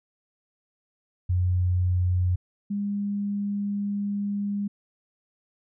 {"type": "tone pair in turn", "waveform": "sine", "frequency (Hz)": [90.3, 202.7], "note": ["F#2", "G#3"], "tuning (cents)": [-42, -42], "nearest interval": "octave + major second", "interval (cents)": 1400, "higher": "second", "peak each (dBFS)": [-20, -25], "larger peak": "first", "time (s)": [[1.29, 2.36], [2.7, 4.68]], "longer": "second", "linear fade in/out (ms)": 10, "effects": []}